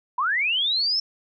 sine linear sweep, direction up, 940 to 5390 Hz, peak -20 dBFS, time 0.18-1 s, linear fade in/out 5 ms, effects none

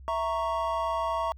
triangle chord, A# diminished, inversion second, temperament equal, 659.3 / 932.3 / 1108.7 Hz, E5 / A#5 / C#6, 0 / 0 / 0 cents, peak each -29 dBFS, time 0.08-1.32 s, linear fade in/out 0 ms, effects added 66 Hz sine -44 dBFS peak until 1.37 s

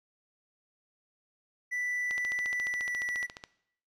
triangle tone with pitch glide, 1975.5 to 1957.3 Hz, B6 to B6, 0 to -16 cents, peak -29 dBFS, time 1.71-3.27 s, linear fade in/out 20 ms, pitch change -16 cents, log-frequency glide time 2.55-3.06 s
click train, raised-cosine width 0.2 ms, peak -23 dBFS, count 20, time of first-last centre 2.11-3.439 s, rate 14.3 Hz
effects noise-tail reverb RT60 0.7 s tail -19 dB re dry

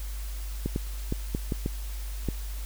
clicks, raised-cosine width 3 ms, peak -15 dBFS, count 7, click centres 0.66 / 0.761 / 1.124 / 1.349 / 1.522 / 1.661 / 2.287 s, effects added 50 Hz sine -32 dBFS peak until 2.65 s + white hiss -46 dBFS RMS until 2.65 s

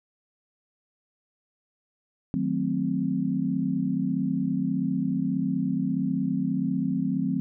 sine chord, D# diminished seventh, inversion none, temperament equal, 155.56 / 185 / 220 / 261.6 Hz, D#3 / F#3 / A3 / C4, 0 / 0 / 0 / 0 cents, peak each -32 / -28 / -31 / -27 dBFS, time 2.34-7.4 s, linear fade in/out 0 ms, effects none

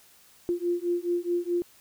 sine beating tone pair, 346.8 / 351.5 Hz, F4 / F4, -12 / +11 cents, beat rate 4.7 Hz, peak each -28 dBFS, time 0.49-1.62 s, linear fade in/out 0 ms, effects white hiss -57 dBFS RMS until 1.8 s

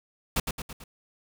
pink noise with echo, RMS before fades -25 dBFS, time 0.36-0.4 s, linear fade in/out 5 ms, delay 110 ms, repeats 4, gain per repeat -5 dB, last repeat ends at 0.84 s, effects none

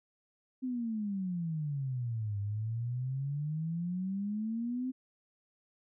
sine exponential two-way sweep, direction down then up, 261.6 to 100 to 261.6 Hz, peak -32 dBFS, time 0.62-4.92 s, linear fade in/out 20 ms, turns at 2.39 s, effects none

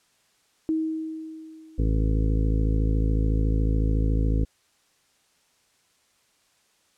sine tone with exponential decay, 317.8 Hz, D#4, 37 cents sharp, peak -20 dBFS, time 0.69-2.3 s, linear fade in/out 0 ms, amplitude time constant 350 ms
harmonic tone, 53.9 Hz, A1, 35 cents flat, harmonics 1 / 2 / 3 / 4 / 5 / 6 / 7 / 8 / 9, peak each -21 / -27 / -32 / -38 / -31 / -38 / -42 / -39 / -39 dBFS, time 1.78-4.45 s, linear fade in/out 10 ms
effects white hiss -65 dBFS RMS until 6.97 s + low-pass 9000 Hz 12 dB/octave

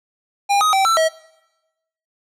square tone with pitch steps, 805 / 1256 / 774 / 1334 / 641 Hz, G5 / D#6 / G5 / E6 / E5, +46 / +16 / -22 / +20 / -49 cents, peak -14 dBFS, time 0.49-1.09 s, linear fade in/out 20 ms, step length 120 ms, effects noise-tail reverb RT60 1.0 s tail -22 dB re dry + low-pass 10000 Hz 12 dB/octave

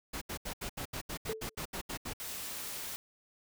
pink noise bursts, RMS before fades -39 dBFS, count 13, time 0.13-2.135 s, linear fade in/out 10 ms, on 85 ms, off 75 ms
sine tone with exponential decay, 440 Hz, A4, in tune, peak -31 dBFS, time 1.29-1.55 s, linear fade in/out 5 ms, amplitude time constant 55 ms
white noise, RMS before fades -41 dBFS, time 2.2-2.96 s, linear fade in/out 0 ms
effects none

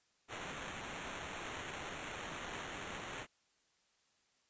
white noise with sample-and-hold, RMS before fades -45 dBFS, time 0.28-3.27 s, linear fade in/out 50 ms, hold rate 4900 Hz, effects white hiss -75 dBFS RMS until 4.49 s + resampled to 16000 Hz

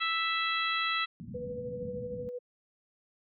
harmonic tone, 659.3 Hz, E5, in tune, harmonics 2 / 3 / 4 / 5 / 6, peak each -32 / -34 / -35 / -36 / -37 dBFS, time 0-1.06 s, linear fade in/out 20 ms
white low-pass noise, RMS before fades -41 dBFS, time 1.2-2.29 s, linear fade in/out 0 ms, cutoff 230 Hz, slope 48 dB/octave
sine tone with tremolo, 492.5 Hz, B4, 5 cents flat, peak -34 dBFS, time 1.34-2.39 s, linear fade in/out 10 ms, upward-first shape sine, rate 13 Hz, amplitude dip 40%
effects high-pass 100 Hz 12 dB/octave

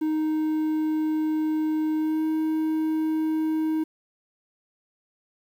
triangle tone with pitch glide, 311.1 to 314.7 Hz, D#4 to D#4, 0 to +20 cents, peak -20 dBFS, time 0.01-3.84 s, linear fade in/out 10 ms, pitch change +20 cents, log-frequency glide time 1.98-2.25 s, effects 9-bit

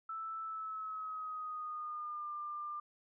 sine tone with pitch glide, 1318.5 to 1195.2 Hz, E6 to D6, 0 to +30 cents, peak -39 dBFS, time 0.09-2.8 s, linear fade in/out 5 ms, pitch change -170 cents, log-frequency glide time 0.42-2.31 s, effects none

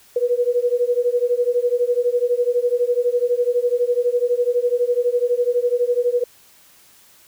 sine beating tone pair, 480.9 / 492.9 Hz, B4 / B4, -46 / -3 cents, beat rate 12 Hz, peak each -19 dBFS, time 0.16-6.24 s, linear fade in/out 5 ms, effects white hiss -51 dBFS RMS until 7.27 s

